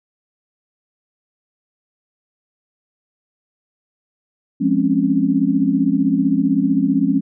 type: chord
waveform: sine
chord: Db major seventh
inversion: first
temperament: equal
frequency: 174.61 / 207.7 / 261.6 / 277.2 Hz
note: F3 / Ab3 / C4 / Db4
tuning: 0 / 0 / 0 / 0 cents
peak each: -22 / -20 / -19 / -17 dBFS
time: 4.6-7.21 s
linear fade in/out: 20 ms
effects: none